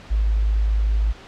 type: tone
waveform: sine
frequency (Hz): 52.9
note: G#1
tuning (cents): +33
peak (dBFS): -16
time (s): 0.1-1.13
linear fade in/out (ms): 20
effects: pink hiss -42 dBFS RMS until 1.27 s + low-pass 4000 Hz 12 dB/octave